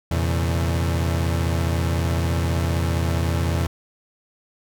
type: tone cluster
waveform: 35% pulse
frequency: 84 / 118.6 / 134 Hz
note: E2 / A#2 / C3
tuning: +33 / +30 / +42 cents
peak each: -19 / -26 / -27 dBFS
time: 0.11-3.67 s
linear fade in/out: 5 ms
effects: none